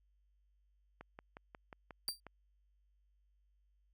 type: click train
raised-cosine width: 0.5 ms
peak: -34 dBFS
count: 8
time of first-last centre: 1.01-2.267 s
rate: 5.57 Hz
type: tone with exponential decay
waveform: sawtooth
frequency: 4692 Hz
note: D8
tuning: 2 cents flat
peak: -29 dBFS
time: 2.08-2.2 s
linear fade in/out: 1 ms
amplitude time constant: 25 ms
effects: added 50 Hz sine -70 dBFS peak until 3.93 s